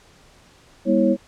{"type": "tone cluster", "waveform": "sine", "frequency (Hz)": [202, 244.2, 325, 546], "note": ["G#3", "B3", "E4", "C#5"], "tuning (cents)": [-48, -19, -24, -26], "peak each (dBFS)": -20, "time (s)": [0.85, 1.17], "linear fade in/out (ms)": 50, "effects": ["pink hiss -52 dBFS RMS until 1.27 s", "low-pass 8000 Hz 12 dB/octave"]}